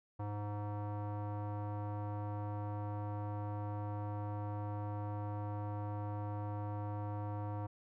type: tone with low-pass filter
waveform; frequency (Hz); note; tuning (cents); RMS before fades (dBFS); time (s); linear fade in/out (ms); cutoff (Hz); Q
square; 103.7; G#2; -2; -40; 0.19-7.67; 10; 950; 2.6
effects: none